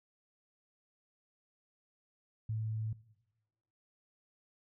sine tone, 109.8 Hz, A2, 3 cents flat, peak -33 dBFS, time 2.49-2.93 s, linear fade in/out 5 ms, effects noise-tail reverb RT60 1.0 s tail -20 dB re dry

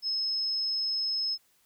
sine tone, 5180 Hz, E8, 31 cents flat, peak -27 dBFS, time 0.02-1.38 s, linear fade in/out 50 ms, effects white hiss -67 dBFS RMS until 1.65 s

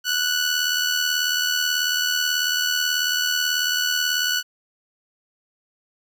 15% pulse tone with amplitude modulation, 1479 Hz, F#6, 1 cent flat, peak -11 dBFS, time 0.04-4.43 s, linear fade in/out 50 ms, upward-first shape sine, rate 78.3 Hz, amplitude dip 50%, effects none

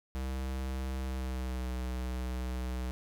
square tone with pitch glide, 65.41 to 62.93 Hz, C2 to B1, 0 to +33 cents, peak -34 dBFS, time 0.15-2.91 s, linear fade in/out 0 ms, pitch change -67 cents, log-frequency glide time 1-1.7 s, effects none

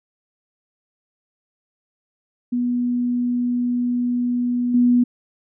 sine tone with level steps, 244.2 Hz, B3, 19 cents flat, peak -18 / -12 dBFS, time 2.52-5.04 s, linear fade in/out 10 ms, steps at 4.74 s, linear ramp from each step 5 ms, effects none

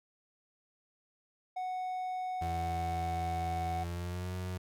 triangle tone, 739 Hz, F#5, 2 cents flat, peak -32 dBFS, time 1.56-3.84 s, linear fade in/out 10 ms
35% pulse tone with pitch glide, 84.4 to 91.51 Hz, E2 to F#2, +41 to -19 cents, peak -34 dBFS, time 2.41-4.58 s, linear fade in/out 10 ms, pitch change +140 cents, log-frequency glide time 3.73-4.33 s
effects none

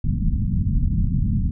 pink low-pass noise, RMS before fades -20 dBFS, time 0.04-1.51 s, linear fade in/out 5 ms, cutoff 230 Hz, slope 48 dB/octave, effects none

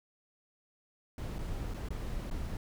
brown noise with dropouts, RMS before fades -37 dBFS, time 1.18-2.57 s, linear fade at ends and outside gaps 2 ms, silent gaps 1.385-1.389 / 1.739-1.743 / 1.887-1.905 / 2.301-2.311 s, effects none

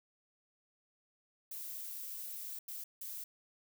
violet noise bursts at uneven times, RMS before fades -44 dBFS, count 3, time 1.51-2.59 / 2.68-2.84 / 3.01-3.24 s, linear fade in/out 5 ms, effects none

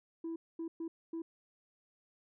sine tone bursts at uneven times, 329.6 Hz, E4, in tune, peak -35 dBFS, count 4, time 0.24-0.36 / 0.59-0.68 / 0.8-0.88 / 1.13-1.22 s, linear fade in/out 5 ms, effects tanh soft clip ceiling -35 dBFS

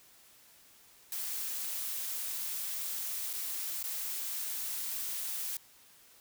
blue noise with dropouts, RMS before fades -37 dBFS, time 1.12-5.57 s, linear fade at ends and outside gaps 2 ms, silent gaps 3.331-3.335 / 3.828-3.839 s, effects white hiss -60 dBFS RMS until 6.2 s

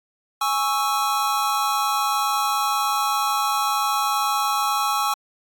square chord, C# minor, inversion second, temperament equal, 830.6 / 1108.7 / 1318.5 Hz, G#5 / C#6 / E6, 0 / 0 / 0 cents, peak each -25 dBFS, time 0.41-5.14 s, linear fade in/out 5 ms, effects AAC 64 kbps

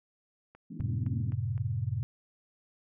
click train, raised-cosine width 0.5 ms, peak -38 dBFS, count 5, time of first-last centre 0.55-1.578 s, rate 3.89 Hz
white band-pass noise, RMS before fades -41 dBFS, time 0.7-1.34 s, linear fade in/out 10 ms, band 160 to 270 Hz, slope 48 dB/octave
sine chord, F# diminished, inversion none, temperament just, 92.5 / 111 / 133.2 Hz, F#2 / A2 / C3, 0 / +16 / +31 cents, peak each -35 / -32 / -34 dBFS, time 0.8-2.03 s, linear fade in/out 0 ms
effects none

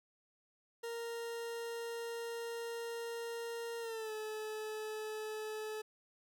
40% pulse tone with pitch glide, 465.2 to 431.5 Hz, A#4 to A4, -4 to -34 cents, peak -39 dBFS, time 0.83-5.82 s, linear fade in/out 10 ms, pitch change -130 cents, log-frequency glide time 3.8-4.12 s, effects none

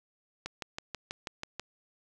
click train, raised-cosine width 0.2 ms, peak -19 dBFS, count 8, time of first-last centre 0.46-1.596 s, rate 6.16 Hz, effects none

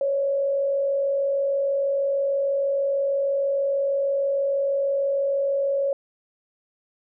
sine tone with frequency modulation, 554.4 Hz, C#5, in tune, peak -20 dBFS, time 0.01-5.93 s, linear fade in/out 2 ms, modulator 46.3 Hz, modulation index 0.33, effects none

